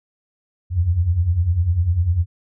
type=beating tone pair; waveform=sine; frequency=79 / 89 Hz; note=D#2 / F2; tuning=+27 / +33 cents; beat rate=10 Hz; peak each=-22 / -16 dBFS; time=0.7-2.26 s; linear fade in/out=50 ms; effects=none